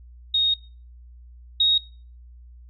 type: tone pair in turn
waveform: sine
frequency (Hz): 3729 / 3761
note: A#7 / A#7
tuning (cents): 0 / +15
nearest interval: unison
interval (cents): 15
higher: second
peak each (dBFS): -17 / -15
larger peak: second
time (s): 0.34-0.54 / 1.6-1.78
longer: first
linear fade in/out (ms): 5
effects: noise-tail reverb RT60 0.4 s tail -23 dB re dry + added 60 Hz sine -43 dBFS peak until 2.69 s